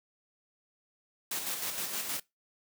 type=noise with tremolo; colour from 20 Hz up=white; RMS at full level=-34 dBFS; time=1.31-2.2 s; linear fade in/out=5 ms; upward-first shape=square; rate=6.4 Hz; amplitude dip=40%; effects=noise-tail reverb RT60 0.2 s tail -22 dB re dry + high-pass 150 Hz 12 dB/octave